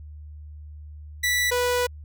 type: tone pair in turn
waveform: sawtooth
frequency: 1966 / 491.5 Hz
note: B6 / B4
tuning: -8 / -8 cents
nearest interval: 2 octaves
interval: 2400 cents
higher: first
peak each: -17 dBFS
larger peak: neither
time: 1.23-1.51 / 1.51-1.87 s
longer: second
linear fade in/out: 10 ms
effects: added 75 Hz sine -38 dBFS peak until 2.04 s